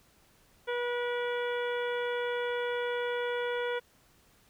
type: harmonic tone with a mistuned harmonic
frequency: 485.1 Hz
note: B4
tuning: 31 cents flat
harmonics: 1 / 2 / 3 / 4 / 5 / 6 / 7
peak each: -31 / -39 / -38 / -43 / -45 / -49 / -45 dBFS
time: 0.67-3.8 s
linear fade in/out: 20 ms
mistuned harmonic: 5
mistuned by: -70 cents
effects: pink hiss -64 dBFS RMS until 4.49 s